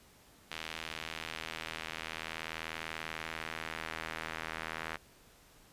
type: tone with band-pass filter sweep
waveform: sawtooth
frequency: 80.4 Hz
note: E2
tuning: 43 cents flat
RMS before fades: -42 dBFS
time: 0.51-4.97 s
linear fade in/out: 5 ms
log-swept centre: 2900 to 1800 Hz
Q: 1.3
effects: pink hiss -61 dBFS RMS until 5.72 s + resampled to 32000 Hz